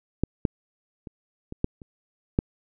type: clicks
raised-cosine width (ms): 3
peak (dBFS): -9 / -8 / -25 / -22 / -9 / -30 / -7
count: 7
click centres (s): 0.236 / 0.452 / 1.072 / 1.524 / 1.644 / 1.818 / 2.389
effects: none